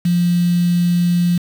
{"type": "tone with quantisation", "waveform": "sine", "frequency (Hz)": 174.61, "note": "F3", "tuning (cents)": 0, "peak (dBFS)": -12, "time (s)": [0.05, 1.38], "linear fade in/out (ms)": 5, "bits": 5, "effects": []}